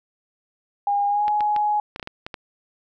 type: tone with pitch glide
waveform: sine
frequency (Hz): 811 to 837.7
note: G#5 to G#5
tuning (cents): -41 to +15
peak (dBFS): -18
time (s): 0.87-1.8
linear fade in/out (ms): 2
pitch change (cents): +56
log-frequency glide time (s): 1.08-1.26
type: clicks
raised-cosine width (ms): 0.3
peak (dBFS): -16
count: 9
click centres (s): 1.281 / 1.407 / 1.563 / 1.961 / 1.997 / 2.028 / 2.074 / 2.265 / 2.342
effects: none